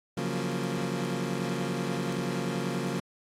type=chord; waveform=25% pulse; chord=Gb major seventh; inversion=second; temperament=equal; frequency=138.59 / 174.61 / 185 / 233.1 Hz; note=Db3 / F3 / Gb3 / Bb3; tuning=0 / 0 / 0 / 0 cents; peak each=-31 dBFS; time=0.17-3 s; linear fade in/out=5 ms; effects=low-pass 10000 Hz 12 dB/octave + AAC 64 kbps